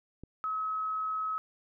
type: click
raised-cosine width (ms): 3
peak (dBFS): -31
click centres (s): 0.236
type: tone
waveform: sine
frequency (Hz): 1282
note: E6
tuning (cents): -49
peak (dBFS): -30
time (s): 0.44-1.38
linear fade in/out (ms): 0
effects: none